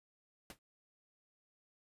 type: noise with exponential decay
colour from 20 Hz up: pink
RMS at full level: -45 dBFS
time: 0.5-0.59 s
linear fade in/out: 2 ms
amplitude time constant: 18 ms
effects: resampled to 32000 Hz